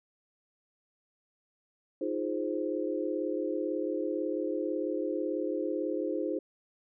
sine chord, F minor seventh, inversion third, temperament equal, 311.1 / 349.2 / 415.3 / 523.3 Hz, Eb4 / F4 / Ab4 / C5, 0 / 0 / 0 / 0 cents, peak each -34 / -35 / -36 / -35 dBFS, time 2.01-6.39 s, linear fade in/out 5 ms, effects none

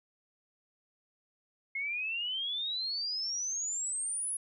sine exponential sweep, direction up, 2145 to 10580 Hz, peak -32 dBFS, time 1.75-4.37 s, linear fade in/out 5 ms, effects none

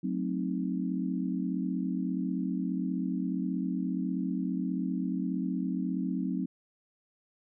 sine chord, F# diminished seventh, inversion none, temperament equal, 185 / 220 / 261.6 / 311.1 Hz, F#3 / A3 / C4 / Eb4, 0 / 0 / 0 / 0 cents, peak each -32 / -38 / -33 / -37 dBFS, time 0.03-6.46 s, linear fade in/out 10 ms, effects none

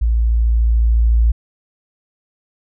sine tone with level ramp, 56.9 Hz, A#1, 41 cents flat, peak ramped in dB -12 to -9 dBFS, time 0.01-1.32 s, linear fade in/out 10 ms, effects none

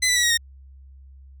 15% pulse tone with pitch steps, 2023 / 1979.1 / 1936.1 / 1894.1 / 1853 Hz, B6 / B6 / B6 / A#6 / A#6, +41 / +3 / -35 / +27 / -11 cents, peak -11 dBFS, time 0.02-0.375 s, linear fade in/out 10 ms, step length 71 ms, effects added 67 Hz sine -43 dBFS peak until 1.4 s

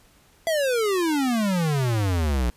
square exponential sweep, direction down, 674 to 57.5 Hz, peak -21 dBFS, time 0.47-2.5 s, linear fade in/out 0 ms, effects pink hiss -57 dBFS RMS until 2.56 s + resampled to 32000 Hz

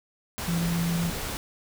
sine tone in noise, 169.6 Hz, E3, 50 cents sharp, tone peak -24 dBFS, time 0.48-1.1 s, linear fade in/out 0 ms, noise pink, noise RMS -33 dBFS, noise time 0.38-1.37 s, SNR +6 dB, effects none

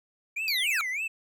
triangle tone with vibrato, 2300 Hz, D7, 37 cents flat, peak -27 dBFS, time 0.36-1.08 s, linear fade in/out 10 ms, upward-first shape sine, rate 3.3 Hz, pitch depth 260 cents each way
square linear sweep, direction down, 4778 to 1248 Hz, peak -27 dBFS, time 0.48-0.81 s, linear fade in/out 0 ms
effects none

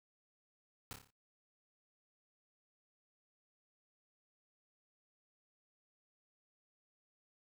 pink noise with echo, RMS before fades -45 dBFS, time 0.91-0.93 s, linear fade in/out 0 ms, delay 29 ms, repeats 6, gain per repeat -5 dB, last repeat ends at 1.104 s, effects noise-tail reverb RT60 0.2 s tail -22 dB re dry

